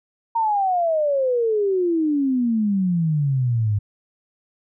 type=exponential sweep; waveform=sine; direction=down; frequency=932.3 to 100.4 Hz; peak=-17 dBFS; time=0.35-3.79 s; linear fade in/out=10 ms; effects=none